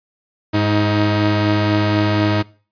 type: tone pair together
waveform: sawtooth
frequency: 103.83 / 315.6 Hz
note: G#2 / D#4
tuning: 0 / +25 cents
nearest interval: octave + perfect fifth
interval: 1925 cents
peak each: -13 dBFS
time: 0.53-2.43 s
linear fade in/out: 20 ms
effects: noise-tail reverb RT60 0.4 s tail -22 dB re dry + resampled to 11025 Hz